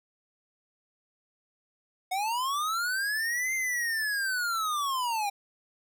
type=linear two-way sweep; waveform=square; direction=up then down; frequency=724 to 2103 to 789 Hz; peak=-28 dBFS; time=2.11-5.3 s; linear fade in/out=10 ms; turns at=3.54 s; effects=none